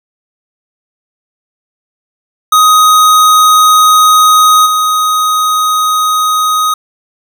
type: tone with level steps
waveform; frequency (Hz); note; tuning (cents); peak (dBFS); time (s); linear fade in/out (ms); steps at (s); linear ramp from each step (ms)
square; 1253; D#6; +12; -4 / -9; 2.52-6.74; 5; 4.65; 20
effects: none